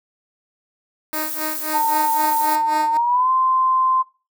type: tone with tremolo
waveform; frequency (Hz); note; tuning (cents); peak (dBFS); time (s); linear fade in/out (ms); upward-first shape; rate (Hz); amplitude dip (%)
10% pulse; 310; D#4; -6; -15; 1.13-2.97; 0; sine; 3.8; 90
type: noise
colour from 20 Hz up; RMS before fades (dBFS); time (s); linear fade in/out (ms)
violet; -27; 1.13-2.56; 10
type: tone with pitch glide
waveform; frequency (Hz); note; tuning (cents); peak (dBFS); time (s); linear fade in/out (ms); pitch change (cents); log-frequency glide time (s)
sine; 905 to 1039.6; A5 to C6; +48 to -11; -15; 1.73-4.03; 20; +241; 2.9-3.3
effects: noise-tail reverb RT60 0.3 s tail -18 dB re dry